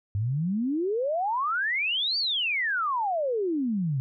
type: exponential two-way sweep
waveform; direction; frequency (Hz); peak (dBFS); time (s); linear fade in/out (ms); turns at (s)
sine; up then down; 96.6 to 4699 to 126.5; -24; 0.15-4; 0; 2.18
effects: none